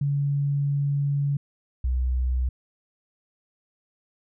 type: tone pair in turn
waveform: sine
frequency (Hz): 141.9 / 63.06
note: C#3 / B1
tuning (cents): +41 / +37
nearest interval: octave + major second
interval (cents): 1404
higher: first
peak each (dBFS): -21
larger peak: neither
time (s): 0.01-1.37 / 1.84-2.49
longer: first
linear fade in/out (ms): 5
effects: none